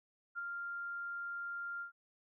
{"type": "tone with ADSR envelope", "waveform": "sine", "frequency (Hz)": 1395, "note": "F6", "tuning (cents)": -2, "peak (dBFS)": -36, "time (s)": [0.35, 1.92], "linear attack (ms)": 34, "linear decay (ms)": 15, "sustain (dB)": -3, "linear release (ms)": 110, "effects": []}